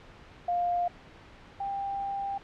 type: tone pair in turn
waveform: sine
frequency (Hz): 703 / 792.8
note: F5 / G5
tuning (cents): +11 / +19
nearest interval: major second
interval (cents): 208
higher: second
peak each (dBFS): -25 / -30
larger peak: first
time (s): 0.48-0.88 / 1.6-2.38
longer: second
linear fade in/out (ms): 5
effects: pink hiss -51 dBFS RMS until 2.43 s + low-pass 3000 Hz 12 dB/octave